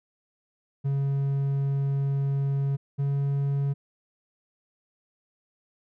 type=tone pair in turn; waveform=triangle; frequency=138.59 / 139.96 Hz; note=C#3 / C#3; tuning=0 / +17 cents; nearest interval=unison; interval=17 cents; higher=second; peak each=-21 dBFS; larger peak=neither; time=0.84-2.77 / 2.98-3.74 s; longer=first; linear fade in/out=20 ms; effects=none